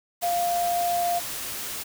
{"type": "tone in noise", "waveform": "sine", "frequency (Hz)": 698.5, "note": "F5", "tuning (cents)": 0, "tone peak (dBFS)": -22, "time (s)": [0.22, 1.2], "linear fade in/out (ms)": 20, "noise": "white", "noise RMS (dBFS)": -33, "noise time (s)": [0.21, 1.84], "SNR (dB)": 8, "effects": []}